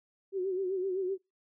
sine tone with vibrato, 376.4 Hz, F#4, 30 cents sharp, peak -29 dBFS, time 0.32-1.18 s, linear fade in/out 50 ms, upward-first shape sine, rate 7.8 Hz, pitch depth 73 cents each way, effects noise-tail reverb RT60 0.2 s tail -22 dB re dry

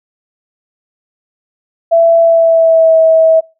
sine tone with pitch glide, 667 to 646.1 Hz, E5 to E5, +20 to -35 cents, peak -4 dBFS, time 1.91-3.41 s, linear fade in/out 20 ms, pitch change -55 cents, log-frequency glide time 2.21-2.97 s, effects noise-tail reverb RT60 0.3 s tail -25 dB re dry

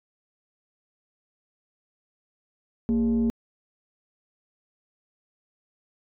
sine tone with frequency modulation, 231 Hz, A#3, 16 cents flat, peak -19 dBFS, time 2.89-3.3 s, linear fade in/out 0 ms, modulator 175 Hz, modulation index 0.47, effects tanh soft clip ceiling -16 dBFS

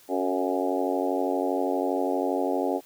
harmonic tone with a mistuned harmonic, 92.5 Hz, F#2, in tune, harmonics 3 / 4 / 5 / 6 / 7 / 8 / 9, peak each -29 / -30 / -31 / -32 / -32 / -33 / -34 dBFS, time 0.08-2.81 s, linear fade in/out 50 ms, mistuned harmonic 5, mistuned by -37 cents, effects white hiss -55 dBFS RMS until 2.85 s + high-pass 60 Hz 12 dB/octave

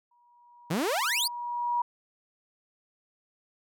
sine tone with exponential growth, 960 Hz, B5, 49 cents flat, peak -23 dBFS, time 0.11-1.82 s, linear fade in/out 5 ms, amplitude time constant 370 ms
sawtooth exponential sweep, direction up, 145.2 to 5050 Hz, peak -22 dBFS, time 0.7-1.28 s, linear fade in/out 10 ms
effects none

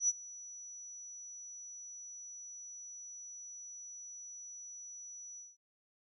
sine tone with ADSR envelope, 5900 Hz, F#8, 6 cents flat, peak -25 dBFS, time 0-5.57 s, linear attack 86 ms, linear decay 33 ms, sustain -21 dB, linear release 190 ms, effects noise-tail reverb RT60 0.1 s tail -23 dB re dry

